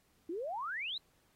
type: exponential sweep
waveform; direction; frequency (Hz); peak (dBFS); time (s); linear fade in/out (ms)
sine; up; 313 to 4099; -36; 0.29-0.98; 5
effects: pink hiss -72 dBFS RMS until 1.35 s + AAC 48 kbps